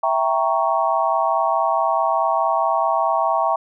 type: chord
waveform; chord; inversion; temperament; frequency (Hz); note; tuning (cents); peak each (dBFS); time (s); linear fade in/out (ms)
sine; E diminished seventh; none; equal; 659.3 / 784 / 932.3 / 1108.7; E5 / G5 / Bb5 / Db6; 0 / 0 / 0 / 0; -21 / -22 / -22 / -22; 0.03-3.56; 5
effects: none